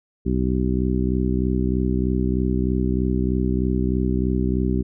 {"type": "harmonic tone", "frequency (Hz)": 63.2, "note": "B1", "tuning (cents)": 41, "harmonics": [1, 2, 3, 4, 5, 6], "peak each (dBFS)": [-23, -27, -24, -26, -28, -28], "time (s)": [0.25, 4.83], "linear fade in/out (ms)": 20, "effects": []}